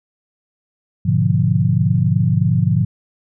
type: chord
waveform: sine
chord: G# diminished seventh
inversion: none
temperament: equal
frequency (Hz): 103.83 / 123.47 / 146.83 / 174.61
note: G#2 / B2 / D3 / F3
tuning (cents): 0 / 0 / 0 / 0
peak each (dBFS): -18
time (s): 1.05-2.85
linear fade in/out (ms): 10
effects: none